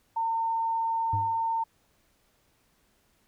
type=tone; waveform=sine; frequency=908 Hz; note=A#5; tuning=46 cents flat; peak=-25 dBFS; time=0.16-1.64 s; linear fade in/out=10 ms
type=tone with exponential decay; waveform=triangle; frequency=102 Hz; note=G#2; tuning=31 cents flat; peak=-23 dBFS; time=1.13-1.45 s; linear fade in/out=5 ms; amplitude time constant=68 ms
effects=pink hiss -68 dBFS RMS until 3.27 s